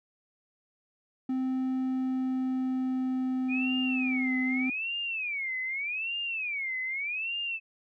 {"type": "tone with pitch glide", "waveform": "triangle", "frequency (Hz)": [259.7, 257.3], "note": ["C4", "C4"], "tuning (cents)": [-13, -29], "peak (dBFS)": -25, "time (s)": [1.29, 4.7], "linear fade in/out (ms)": 5, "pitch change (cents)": -16, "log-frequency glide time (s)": [1.79, 3.72]}
{"type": "tone with vibrato", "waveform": "sine", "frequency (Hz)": 2391, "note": "D7", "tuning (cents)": 30, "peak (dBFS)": -30, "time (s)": [3.48, 7.6], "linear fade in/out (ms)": 50, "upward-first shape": "sine", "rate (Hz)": 0.83, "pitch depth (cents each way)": 280}
{"effects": []}